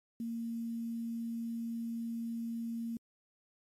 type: tone with quantisation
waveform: sine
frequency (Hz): 230.9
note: A#3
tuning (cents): -16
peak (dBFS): -35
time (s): 0.2-2.97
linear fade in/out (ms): 2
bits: 10
effects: MP3 64 kbps